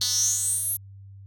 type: tone with high-pass filter sweep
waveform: 10% pulse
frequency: 246.9 Hz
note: B3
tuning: in tune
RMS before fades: -25 dBFS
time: 0.01-0.77 s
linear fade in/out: 5 ms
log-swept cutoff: 4500 to 12000 Hz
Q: 8.2
effects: added 98 Hz sine -42 dBFS peak until 1.26 s